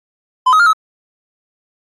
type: tone with pitch steps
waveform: triangle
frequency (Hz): 1018 / 1264 / 1403 / 1284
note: C6 / D#6 / F6 / E6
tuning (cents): -48 / +27 / +8 / -46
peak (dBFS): -5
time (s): 0.46-0.732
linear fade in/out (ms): 10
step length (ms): 68
effects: AAC 32 kbps